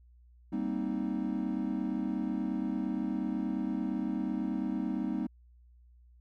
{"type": "chord", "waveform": "triangle", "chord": "C minor seventh", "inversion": "second", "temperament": "equal", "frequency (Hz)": [196, 233.1, 261.6, 311.1], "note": ["G3", "Bb3", "C4", "Eb4"], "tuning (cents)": [0, 0, 0, 0], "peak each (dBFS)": -34, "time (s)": [0.52, 5.27], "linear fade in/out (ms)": 10, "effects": ["added 60 Hz sine -56 dBFS peak until 6.2 s"]}